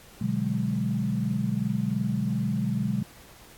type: chord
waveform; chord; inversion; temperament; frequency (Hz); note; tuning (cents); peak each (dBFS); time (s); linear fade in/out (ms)
sine; G# half-diminished seventh; first; equal; 123.47 / 146.83 / 185 / 207.7; B2 / D3 / F#3 / G#3; 0 / 0 / 0 / 0; -30 / -32 / -30 / -28; 0.21-3.03; 5
effects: pink hiss -51 dBFS RMS until 3.57 s + AAC 64 kbps